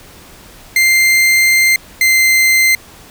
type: tone pair in turn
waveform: 40% pulse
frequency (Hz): 2093 / 2080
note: C7 / C7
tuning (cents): 0 / -11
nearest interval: unison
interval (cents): 11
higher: first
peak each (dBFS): -7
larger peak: neither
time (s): 0.76-1.76 / 2.01-2.75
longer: first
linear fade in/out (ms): 2
effects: pink hiss -39 dBFS RMS until 3.1 s